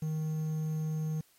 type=tone with quantisation; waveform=triangle; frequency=156.2 Hz; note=D#3; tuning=7 cents sharp; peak=-28 dBFS; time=0.02-1.21 s; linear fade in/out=5 ms; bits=9; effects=white hiss -65 dBFS RMS until 1.38 s + MP3 64 kbps